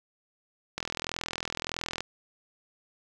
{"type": "click train", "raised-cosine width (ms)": 0.2, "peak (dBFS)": -14, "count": 52, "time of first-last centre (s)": [0.78, 2.006], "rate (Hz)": 41.6, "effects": []}